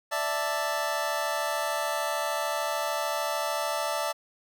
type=chord; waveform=25% pulse; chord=D suspended second; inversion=none; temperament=just; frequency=587.3 / 660.7 / 881 Hz; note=D5 / E5 / A5; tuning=0 / +4 / +2 cents; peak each=-28 dBFS; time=0.11-4.13 s; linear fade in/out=20 ms; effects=none